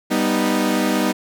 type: chord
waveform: sawtooth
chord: G augmented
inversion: none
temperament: equal with one note detuned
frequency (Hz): 197.25 / 246.9 / 311.1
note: G3 / B3 / D#4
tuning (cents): +11 / 0 / 0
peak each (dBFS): -18 / -17 / -17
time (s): 0.1-1.13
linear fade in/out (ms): 20
effects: none